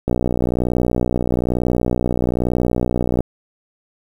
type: click train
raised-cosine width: 2 ms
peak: -5 dBFS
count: 192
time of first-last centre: 0.08-3.206 s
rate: 61.1 Hz
effects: 7-bit